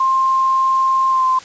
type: tone with pitch glide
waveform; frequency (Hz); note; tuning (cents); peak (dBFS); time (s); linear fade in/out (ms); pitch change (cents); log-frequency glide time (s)
sine; 1057 to 1038.2; C6 to C6; +17 to -14; -12; 0-1.39; 5; -31; 1.09-1.25
effects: white hiss -38 dBFS RMS until 1.44 s + resampled to 16000 Hz